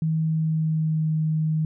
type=tone with pitch glide; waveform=sine; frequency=159.3 to 156.74 Hz; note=D#3 to D#3; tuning=+41 to +13 cents; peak=-20 dBFS; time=0.02-1.65 s; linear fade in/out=2 ms; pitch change=-28 cents; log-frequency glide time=0.23-1.14 s; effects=none